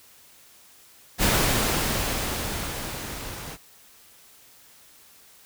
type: noise with level ramp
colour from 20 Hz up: pink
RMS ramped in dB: -20 to -38 dBFS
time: 1.18-3.58 s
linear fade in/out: 50 ms
effects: white hiss -53 dBFS RMS until 5.45 s